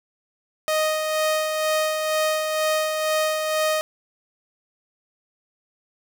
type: tone with tremolo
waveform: sawtooth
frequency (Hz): 622.3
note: D#5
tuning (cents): 0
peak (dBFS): -15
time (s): 0.68-3.81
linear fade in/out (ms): 0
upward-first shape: sine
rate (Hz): 2.1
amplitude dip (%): 40
effects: none